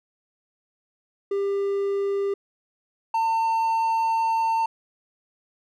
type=tone pair in turn; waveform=triangle; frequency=397.9 / 902.6 Hz; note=G4 / A5; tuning=+26 / +44 cents; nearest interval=octave + major second; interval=1418 cents; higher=second; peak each=-20 / -18 dBFS; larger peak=second; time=1.31-2.34 / 3.14-4.66 s; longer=second; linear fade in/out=5 ms; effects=none